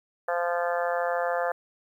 harmonic tone, 173.3 Hz, F3, 13 cents flat, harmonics 3 / 4 / 5 / 6 / 7 / 8 / 9 / 10, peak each -28 / -29 / -35 / -38 / -36 / -38 / -38 / -36 dBFS, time 0.28-1.52 s, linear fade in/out 5 ms, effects 10-bit

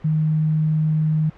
sine tone, 155.56 Hz, D#3, in tune, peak -16 dBFS, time 0.04-1.3 s, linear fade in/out 10 ms, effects pink hiss -47 dBFS RMS until 1.37 s + low-pass 2000 Hz 12 dB/octave

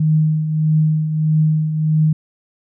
sine tone with tremolo, 155.56 Hz, D#3, in tune, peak -10 dBFS, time 0-2.13 s, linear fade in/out 5 ms, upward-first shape triangle, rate 1.6 Hz, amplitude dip 60%, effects none

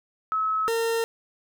sine / 40% pulse tone pair in turn, 1291 / 457.5 Hz, E6 / A#4, -37 / -32 cents, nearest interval octave + tritone, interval 1795 cents, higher first, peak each -22 dBFS, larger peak neither, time 0.32-0.68 / 0.68-1.04 s, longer neither, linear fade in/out 0 ms, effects none

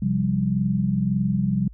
sine chord, C suspended fourth, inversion none, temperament just, 130.81 / 174.42 / 196.22 Hz, C3 / F3 / G3, 0 / -2 / +2 cents, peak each -25 / -25 / -22 dBFS, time 0.02-1.68 s, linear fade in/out 5 ms, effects added 54 Hz sine -40 dBFS peak until 1.73 s

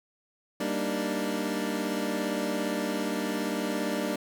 25% pulse chord, Eb major seventh, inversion first, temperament equal, 196 / 233.1 / 293.7 / 311.1 Hz, G3 / Bb3 / D4 / Eb4, 0 / 0 / 0 / 0 cents, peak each -30 / -30 / -29 / -32 dBFS, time 0.6-4.16 s, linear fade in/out 5 ms, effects none

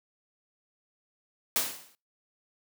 white noise with exponential decay, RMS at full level -24 dBFS, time 1.56-1.95 s, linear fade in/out 0 ms, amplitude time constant 83 ms, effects noise-tail reverb RT60 0.3 s tail -25 dB re dry + high-pass 150 Hz 12 dB/octave

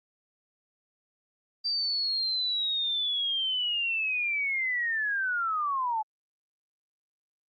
sine linear sweep, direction down, 4699 to 844 Hz, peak -26 dBFS, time 1.64-6.03 s, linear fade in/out 20 ms, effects Opus 32 kbps

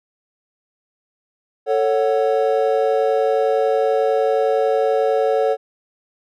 triangle chord, F# minor, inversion first, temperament just, 444 / 555 / 740 Hz, A4 / C#5 / F#5, +16 / +2 / 0 cents, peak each -16 / -17 / -20 dBFS, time 1.66-5.57 s, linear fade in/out 50 ms, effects none

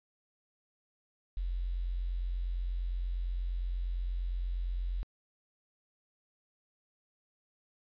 sine tone with quantisation, 44.29 Hz, F1, 25 cents sharp, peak -31 dBFS, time 1.37-5.03 s, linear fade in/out 0 ms, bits 10, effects resampled to 11025 Hz

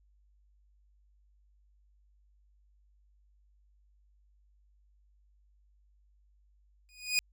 20% pulse tone with exponential growth, 2478 Hz, D#7, 8 cents flat, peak -18 dBFS, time 6.89-7.19 s, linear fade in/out 0 ms, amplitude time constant 64 ms, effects added 50 Hz sine -63 dBFS peak until 7.32 s

